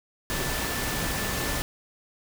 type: tone in noise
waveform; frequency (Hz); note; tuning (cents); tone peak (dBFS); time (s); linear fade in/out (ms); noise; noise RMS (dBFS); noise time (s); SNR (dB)
sine; 1760; A6; 0; -37; 0.3-1.62; 0; pink; -29; 0.3-1.62; -11
effects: none